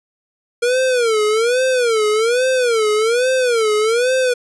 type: tone with vibrato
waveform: square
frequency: 469 Hz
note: A#4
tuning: 11 cents sharp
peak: -14 dBFS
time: 0.62-4.34 s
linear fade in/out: 10 ms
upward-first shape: sine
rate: 1.2 Hz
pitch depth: 180 cents each way
effects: resampled to 24000 Hz